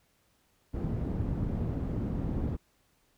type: low-pass noise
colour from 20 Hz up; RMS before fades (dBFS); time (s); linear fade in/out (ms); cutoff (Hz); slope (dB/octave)
white; -32; 0.73-2.57; 20; 190; 12
effects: pink hiss -70 dBFS RMS until 3.17 s